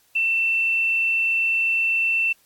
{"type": "tone with quantisation", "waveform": "sine", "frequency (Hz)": 2683, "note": "E7", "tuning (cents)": 30, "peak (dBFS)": -18, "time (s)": [0.15, 2.33], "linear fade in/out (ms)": 10, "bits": 8, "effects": ["white hiss -60 dBFS RMS until 2.45 s", "AAC 64 kbps"]}